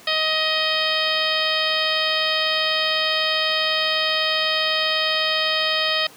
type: harmonic tone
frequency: 628 Hz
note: D#5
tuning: 16 cents sharp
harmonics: 1 / 2 / 3 / 4 / 5 / 6 / 7 / 8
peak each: -27 / -28 / -26 / -28 / -24 / -27 / -29 / -29 dBFS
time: 0.07-6.07 s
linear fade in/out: 5 ms
effects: pink hiss -45 dBFS RMS until 6.16 s + high-pass 200 Hz 12 dB/octave